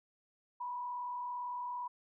sine tone with frequency modulation, 980 Hz, B5, 14 cents flat, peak -37 dBFS, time 0.6-1.88 s, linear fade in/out 10 ms, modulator 37.7 Hz, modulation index 0.57, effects none

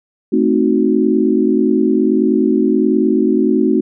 sine chord, A diminished seventh, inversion none, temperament equal, 220 / 261.6 / 311.1 / 370 Hz, A3 / C4 / Eb4 / Gb4, 0 / 0 / 0 / 0 cents, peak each -16 dBFS, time 0.32-3.81 s, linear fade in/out 10 ms, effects none

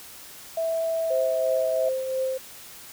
sine tone with pitch glide, 656 to 647.3 Hz, E5 to E5, -9 to -32 cents, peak -23 dBFS, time 0.57-1.89 s, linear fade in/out 5 ms, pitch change -23 cents, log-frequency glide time 0.88-1.58 s
sine tone with tremolo, 523.3 Hz, C5, in tune, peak -22 dBFS, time 1.1-2.38 s, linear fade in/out 10 ms, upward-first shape triangle, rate 2.9 Hz, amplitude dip 50%
effects white hiss -44 dBFS RMS until 2.92 s

